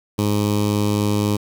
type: tone with notch filter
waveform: 15% pulse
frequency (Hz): 103.83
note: G#2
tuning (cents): 0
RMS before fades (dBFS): -19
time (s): 0.18-1.37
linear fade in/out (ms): 10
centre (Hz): 1700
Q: 1.2
effects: 7-bit